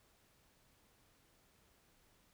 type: silence
effects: pink hiss -71 dBFS RMS until 2.33 s